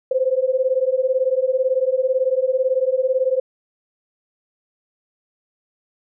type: beating tone pair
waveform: sine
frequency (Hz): 510 / 528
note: C5 / C5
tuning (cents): -44 / +16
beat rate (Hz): 18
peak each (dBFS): -19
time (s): 0.11-3.4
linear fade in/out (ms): 5
effects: none